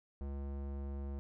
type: tone with low-pass filter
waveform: square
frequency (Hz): 69.6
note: C#2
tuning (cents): +8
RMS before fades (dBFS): -41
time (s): 0.21-1.19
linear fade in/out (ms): 0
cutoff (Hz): 760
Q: 0.6
effects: none